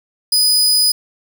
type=tone; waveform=sawtooth; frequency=4978 Hz; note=D#8; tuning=in tune; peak=-8 dBFS; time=0.32-0.92 s; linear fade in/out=5 ms; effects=none